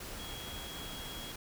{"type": "tone in noise", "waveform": "sine", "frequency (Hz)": 3300, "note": "G#7", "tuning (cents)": -12, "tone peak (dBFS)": -46, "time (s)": [0.19, 1.32], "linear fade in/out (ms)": 5, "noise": "pink", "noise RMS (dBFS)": -44, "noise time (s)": [0, 1.36], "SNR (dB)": -5, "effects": []}